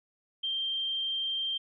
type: tone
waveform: sine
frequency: 3163 Hz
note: G7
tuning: 15 cents sharp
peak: -29 dBFS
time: 0.43-1.58 s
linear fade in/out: 10 ms
effects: none